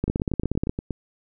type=two click trains; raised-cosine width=3 ms; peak=-14 / -10 dBFS; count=8 / 12; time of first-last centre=0.08-0.907 / 0.04-0.695 s; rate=8.46 / 16.8 Hz; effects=none